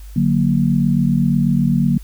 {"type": "chord", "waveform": "sine", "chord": "D augmented", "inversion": "none", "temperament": "equal", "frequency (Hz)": [146.83, 185, 233.1], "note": ["D3", "F#3", "A#3"], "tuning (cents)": [0, 0, 0], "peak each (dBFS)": -17, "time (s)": [0.16, 1.98], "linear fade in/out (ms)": 5, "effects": ["added 50 Hz sine -32 dBFS peak until 2.03 s", "white hiss -49 dBFS RMS until 2.03 s"]}